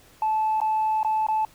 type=tone with dropouts; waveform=sine; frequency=870 Hz; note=A5; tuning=20 cents flat; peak=-19 dBFS; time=0.22-1.45 s; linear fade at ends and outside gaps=2 ms; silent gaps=0.603-0.615 / 1.031-1.047 / 1.267-1.285 s; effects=tanh soft clip ceiling -17 dBFS + pink hiss -54 dBFS RMS until 1.54 s